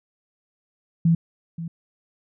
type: tone with echo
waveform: sine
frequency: 166.2 Hz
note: E3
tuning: 15 cents sharp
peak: -14 dBFS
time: 1.05-1.15 s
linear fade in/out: 5 ms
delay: 530 ms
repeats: 1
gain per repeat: -14 dB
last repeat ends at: 1.68 s
effects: none